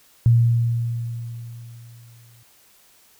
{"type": "tone with exponential decay", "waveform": "sine", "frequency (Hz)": 117.3, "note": "A#2", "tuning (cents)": 11, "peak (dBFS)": -10, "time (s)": [0.26, 2.43], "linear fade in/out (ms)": 0, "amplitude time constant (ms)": 470, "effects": ["white hiss -55 dBFS RMS until 3.19 s"]}